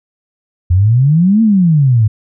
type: exponential two-way sweep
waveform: sine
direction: up then down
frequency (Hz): 85 to 229.5 to 103.1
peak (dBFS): -6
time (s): 0.7-2.08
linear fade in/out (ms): 10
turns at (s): 1.42
effects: none

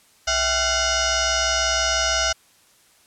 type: tone with frequency modulation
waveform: sine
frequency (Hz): 2217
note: C#7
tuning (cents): 0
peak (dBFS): -18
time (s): 0.27-2.33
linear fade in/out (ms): 10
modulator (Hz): 718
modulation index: 5.7
effects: white hiss -56 dBFS RMS until 3.06 s + low-pass 11000 Hz 12 dB/octave

